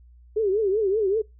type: tone with vibrato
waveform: sine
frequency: 409.7 Hz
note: G#4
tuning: 24 cents flat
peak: -19 dBFS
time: 0.36-1.22 s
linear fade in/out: 10 ms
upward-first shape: triangle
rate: 5.2 Hz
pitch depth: 190 cents each way
effects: noise-tail reverb RT60 0.2 s tail -23 dB re dry + added 60 Hz sine -48 dBFS peak until 1.39 s

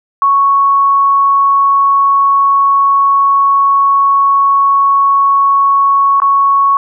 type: tone with dropouts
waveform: sine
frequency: 1108.7 Hz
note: C#6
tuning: in tune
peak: -6 dBFS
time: 0.22-6.77 s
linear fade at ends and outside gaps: 1 ms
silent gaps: 6.201-6.219 s
effects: none

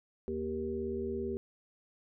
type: harmonic tone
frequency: 78.1 Hz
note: D#2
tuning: 7 cents sharp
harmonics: 1 / 3 / 5 / 6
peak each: -43 / -39 / -35 / -43 dBFS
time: 0.28-1.37 s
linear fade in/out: 0 ms
effects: none

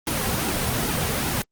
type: noise with flanger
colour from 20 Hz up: pink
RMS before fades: -24 dBFS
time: 0.07-1.42 s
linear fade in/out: 2 ms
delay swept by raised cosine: 1.7 to 3.4 ms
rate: 2.5 Hz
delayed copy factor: -0.6
effects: Opus 24 kbps

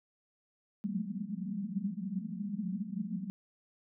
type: band-pass noise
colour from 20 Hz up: pink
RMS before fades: -37 dBFS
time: 0.84-3.3 s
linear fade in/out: 0 ms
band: 180 to 220 Hz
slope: 96 dB/octave
effects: none

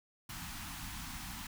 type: band-stop noise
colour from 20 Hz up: pink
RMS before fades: -44 dBFS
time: 0.29-1.47 s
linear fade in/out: 5 ms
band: 290 to 770 Hz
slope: 48 dB/octave
effects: none

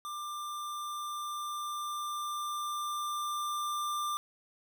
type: tone with level ramp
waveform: square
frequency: 1189 Hz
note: D6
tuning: 21 cents sharp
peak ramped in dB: -38 to -32 dBFS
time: 0.05-4.17 s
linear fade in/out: 0 ms
effects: none

